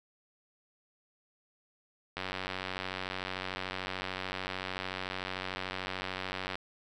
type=click train; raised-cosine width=0.3 ms; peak=-19 dBFS; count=411; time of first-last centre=2.17-6.555 s; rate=93.5 Hz; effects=none